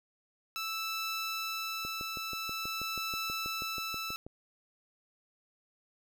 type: tone with tremolo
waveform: 15% pulse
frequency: 1320 Hz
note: E6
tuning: 2 cents sharp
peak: -27 dBFS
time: 0.56-4.16 s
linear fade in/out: 0 ms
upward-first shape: triangle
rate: 0.47 Hz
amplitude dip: 30%
type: click train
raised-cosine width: 2 ms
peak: -31 dBFS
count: 16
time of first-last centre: 1.85-4.265 s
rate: 6.21 Hz
effects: none